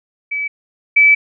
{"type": "tone pair in turn", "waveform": "sine", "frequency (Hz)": [2293, 2304], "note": ["D7", "D7"], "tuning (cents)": [-42, -34], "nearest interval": "unison", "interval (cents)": 8, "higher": "second", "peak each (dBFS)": [-18, -6], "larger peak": "second", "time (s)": [[0.31, 0.48], [0.96, 1.15]], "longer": "second", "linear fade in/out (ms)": 10, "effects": []}